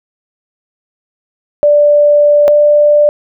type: tone pair in turn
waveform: sine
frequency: 587.3 / 591 Hz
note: D5 / D5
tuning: 0 / +11 cents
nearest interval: unison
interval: 11 cents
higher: second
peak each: -4 dBFS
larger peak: neither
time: 1.63-2.48 / 2.48-3.09 s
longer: first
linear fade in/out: 0 ms
effects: none